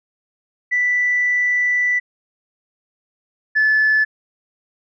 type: tone pair in turn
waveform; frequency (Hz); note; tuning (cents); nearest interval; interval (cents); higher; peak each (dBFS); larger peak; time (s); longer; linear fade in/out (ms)
sine; 1975.5 / 1734; B6 / A6; 0 / -26; major second; 226; first; -14 / -11; second; 0.71-2 / 3.55-4.05; first; 20
effects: tanh soft clip ceiling -9 dBFS